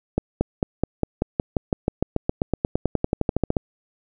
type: accelerating click train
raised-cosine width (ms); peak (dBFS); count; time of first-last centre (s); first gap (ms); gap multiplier
2; -6; 27; 0.18-3.568; 230; 0.95
effects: none